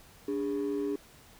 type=ring-modulated tone; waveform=triangle; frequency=349.2 Hz; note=F4; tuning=in tune; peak=-23 dBFS; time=0.28-0.96 s; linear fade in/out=5 ms; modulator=58.3 Hz; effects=tanh soft clip ceiling -23 dBFS + pink hiss -56 dBFS RMS until 1.39 s